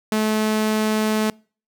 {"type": "tone", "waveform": "sawtooth", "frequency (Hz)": 216.1, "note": "A3", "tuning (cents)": -31, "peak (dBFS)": -14, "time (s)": [0.12, 1.3], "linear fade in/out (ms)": 2, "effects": ["noise-tail reverb RT60 0.4 s tail -26 dB re dry"]}